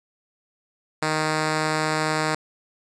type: tone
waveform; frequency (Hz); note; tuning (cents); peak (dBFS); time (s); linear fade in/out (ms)
5% pulse; 155.56; D#3; 0; -10; 1.02-2.35; 5
effects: resampled to 22050 Hz + 7-bit